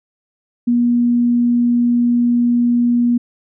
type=tone; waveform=sine; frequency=240.1 Hz; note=B3; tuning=49 cents flat; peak=-11 dBFS; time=0.67-3.18 s; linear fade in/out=10 ms; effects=none